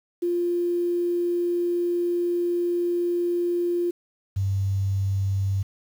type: tone pair in turn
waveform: sine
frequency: 348.8 / 97.51 Hz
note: F4 / G2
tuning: -2 / -9 cents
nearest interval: octave + minor seventh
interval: 2207 cents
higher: first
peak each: -21 dBFS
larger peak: neither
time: 0.22-3.91 / 4.36-5.63 s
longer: first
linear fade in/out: 10 ms
effects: 8-bit